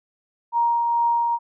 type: tone with tremolo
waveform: sine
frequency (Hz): 939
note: A#5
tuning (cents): +12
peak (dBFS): -16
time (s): 0.52-1.39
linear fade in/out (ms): 50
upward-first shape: triangle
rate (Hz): 2.3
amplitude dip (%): 30
effects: none